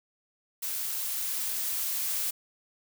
blue noise with level ramp, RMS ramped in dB -33 to -30 dBFS, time 0.62-2.31 s, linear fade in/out 10 ms, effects none

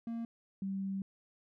triangle / sine tone pair in turn, 230.8 / 194.08 Hz, A#3 / G3, -17 / -17 cents, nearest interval minor third, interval 300 cents, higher first, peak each -34 / -34 dBFS, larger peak neither, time 0.07-0.25 / 0.62-1.02 s, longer second, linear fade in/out 2 ms, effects none

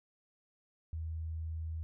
sine tone, 80.5 Hz, E2, 41 cents flat, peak -36 dBFS, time 0.93-1.83 s, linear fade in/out 0 ms, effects none

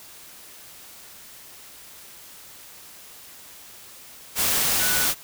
sine tone in noise, 1480 Hz, F#6, in tune, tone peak -28 dBFS, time 4.78-5.08 s, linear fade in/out 50 ms, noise white, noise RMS -22 dBFS, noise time 4.35-5.15 s, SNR -9 dB, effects white hiss -45 dBFS RMS until 5.23 s

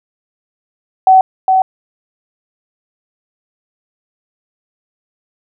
sine tone with echo, 756 Hz, F#5, 37 cents sharp, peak -3 dBFS, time 1.07-1.21 s, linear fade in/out 2 ms, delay 410 ms, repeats 1, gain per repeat -4 dB, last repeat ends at 1.62 s, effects none

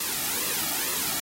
white noise with flanger, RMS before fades -28 dBFS, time 0-1.2 s, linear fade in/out 5 ms, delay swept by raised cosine 1.3 to 1.97 ms, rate 2.2 Hz, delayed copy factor -0.65, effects AAC 48 kbps

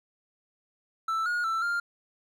triangle tone with pitch steps, 1324 / 1437 / 1332 / 1399 Hz, E6 / F6 / E6 / F6, +7 / +49 / +18 / +3 cents, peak -24 dBFS, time 1.08-1.8 s, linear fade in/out 5 ms, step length 180 ms, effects none

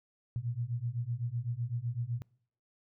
sine beating tone pair, 115.3 / 123.2 Hz, A#2 / B2, -19 / -4 cents, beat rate 7.9 Hz, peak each -36 / -35 dBFS, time 0.36-2.22 s, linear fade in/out 0 ms, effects noise-tail reverb RT60 0.6 s tail -25 dB re dry

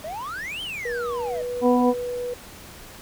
triangle exponential two-way sweep, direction up then down, 596 to 3215 to 596 Hz, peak -28 dBFS, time 0.04-1.42 s, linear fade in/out 5 ms, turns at 0.62 s
sine tone with pitch glide, 480 to 490.1 Hz, B4 to B4, -49 to -13 cents, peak -26 dBFS, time 0.85-2.34 s, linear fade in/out 5 ms, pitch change +36 cents, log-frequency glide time 1.14-1.39 s
harmonic tone, 247.1 Hz, B3, 1 cent sharp, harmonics 1 / 2 / 3 / 4, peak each -18 / -21 / -25 / -26 dBFS, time 1.61-1.94 s, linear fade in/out 50 ms
effects pink hiss -43 dBFS RMS until 3.01 s

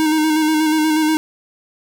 square tone with vibrato, 311.1 Hz, D#4, in tune, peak -14 dBFS, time 0-1.17 s, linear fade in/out 0 ms, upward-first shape square, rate 8.3 Hz, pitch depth 25 cents each way, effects none

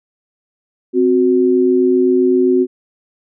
sine tone pair together, 259.9 / 367.6 Hz, C4 / F#4, -11 / -11 cents, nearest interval tritone, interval 600 cents, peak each -14 / -11 dBFS, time 0.93-2.67 s, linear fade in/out 50 ms, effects none

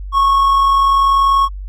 triangle tone with amplitude modulation, 1100 Hz, C#6, 14 cents flat, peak -6 dBFS, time 0.12-1.49 s, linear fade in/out 50 ms, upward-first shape sine, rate 40.2 Hz, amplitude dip 30%, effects added 48 Hz sine -24 dBFS peak until 1.68 s

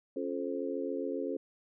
harmonic tone with a mistuned harmonic, 87.31 Hz, F2, in tune, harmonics 3 / 4 / 5 / 6, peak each -37 / -39 / -37 / -39 dBFS, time 0.16-1.37 s, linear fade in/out 5 ms, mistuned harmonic 3, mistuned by +86 cents, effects none

